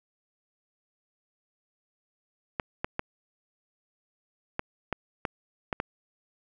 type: clicks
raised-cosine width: 0.5 ms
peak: -13 dBFS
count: 8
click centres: 2.598 / 2.845 / 2.994 / 4.594 / 4.927 / 5.252 / 5.728 / 5.801 s
effects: none